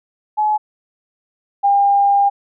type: tone pair in turn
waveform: sine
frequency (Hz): 850 / 802.3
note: G#5 / G5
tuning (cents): +40 / +40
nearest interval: minor second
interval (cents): 100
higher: first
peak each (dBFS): -13 / -10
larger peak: second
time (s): 0.37-0.58 / 1.63-2.3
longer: second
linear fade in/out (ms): 20
effects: none